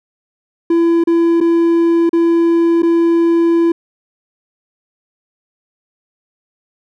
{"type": "tone with dropouts", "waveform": "triangle", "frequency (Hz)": 336, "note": "E4", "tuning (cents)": 33, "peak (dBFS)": -7, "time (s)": [0.7, 3.72], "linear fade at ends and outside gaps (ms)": 5, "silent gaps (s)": [[1.039, 1.072], [1.404, 1.41], [2.094, 2.13], [2.822, 2.83]], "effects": []}